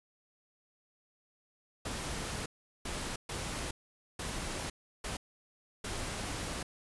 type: noise bursts at uneven times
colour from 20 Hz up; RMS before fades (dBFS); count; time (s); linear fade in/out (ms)
pink; -38; 6; 1.85-2.46 / 2.85-3.16 / 3.29-3.71 / 4.19-4.7 / 5.04-5.17 / 5.84-6.63; 5
effects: resampled to 24000 Hz